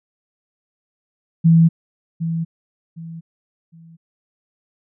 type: tone with echo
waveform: sine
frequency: 164.81 Hz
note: E3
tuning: in tune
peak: -8 dBFS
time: 1.44-1.69 s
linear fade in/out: 20 ms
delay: 760 ms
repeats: 3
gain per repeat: -11 dB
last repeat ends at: 3.97 s
effects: none